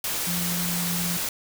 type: tone in noise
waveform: sine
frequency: 174.61 Hz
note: F3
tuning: in tune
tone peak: -28 dBFS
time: 0.27-1.17 s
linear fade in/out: 2 ms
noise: white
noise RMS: -28 dBFS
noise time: 0.04-1.29 s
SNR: -3 dB
effects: none